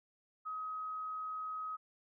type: tone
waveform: sine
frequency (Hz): 1266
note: D#6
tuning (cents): +30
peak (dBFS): -38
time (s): 0.45-1.77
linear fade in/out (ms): 20
effects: none